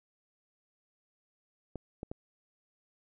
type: clicks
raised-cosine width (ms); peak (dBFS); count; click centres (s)
2; -25; 3; 1.757 / 2.031 / 2.115
effects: none